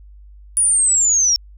sine linear sweep, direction down, 9800 to 5450 Hz, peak -12 dBFS, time 0.57-1.36 s, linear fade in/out 0 ms, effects added 50 Hz sine -39 dBFS peak until 1.57 s

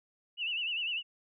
sine tone with vibrato, 2794 Hz, F7, in tune, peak -31 dBFS, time 0.37-1.03 s, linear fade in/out 50 ms, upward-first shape sine, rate 10 Hz, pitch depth 110 cents each way, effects none

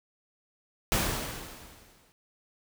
pink noise with exponential decay, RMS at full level -25 dBFS, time 0.92-2.12 s, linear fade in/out 0 ms, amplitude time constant 260 ms, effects none

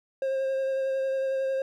triangle tone with vibrato, 534 Hz, C5, 35 cents sharp, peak -23 dBFS, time 0.22-1.62 s, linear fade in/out 2 ms, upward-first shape sine, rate 11 Hz, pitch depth 14 cents each way, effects none

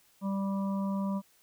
harmonic tone, 196 Hz, G3, in tune, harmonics 1 / 3 / 5 / 6, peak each -29 / -41 / -41 / -47 dBFS, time 0.21-1.22 s, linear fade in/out 50 ms, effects white hiss -65 dBFS RMS until 1.42 s

